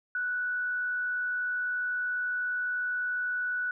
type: tone with frequency modulation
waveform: sine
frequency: 1479 Hz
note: F#6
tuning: 1 cent flat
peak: -28 dBFS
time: 0.15-3.71 s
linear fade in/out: 2 ms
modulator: 71.9 Hz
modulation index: 0.25
effects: none